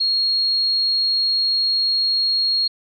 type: tone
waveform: sine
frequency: 4283 Hz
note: C8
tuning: 40 cents sharp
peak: -16 dBFS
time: 0-2.68 s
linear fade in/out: 10 ms
effects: none